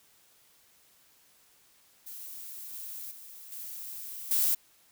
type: noise with level steps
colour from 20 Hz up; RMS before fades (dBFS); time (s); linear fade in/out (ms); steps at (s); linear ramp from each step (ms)
violet; -43 / -41 / -48 / -41 / -26; 2.06-4.55; 10; 2.73 / 3.11 / 3.52 / 4.31; 2
effects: white hiss -63 dBFS RMS until 4.91 s